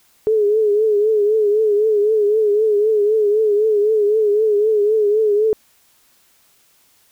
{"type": "tone with vibrato", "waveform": "sine", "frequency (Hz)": 424, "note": "G#4", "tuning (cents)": 36, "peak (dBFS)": -12, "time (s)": [0.27, 5.53], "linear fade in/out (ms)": 0, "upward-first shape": "triangle", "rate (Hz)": 3.9, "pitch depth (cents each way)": 86, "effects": ["white hiss -56 dBFS RMS until 7.11 s"]}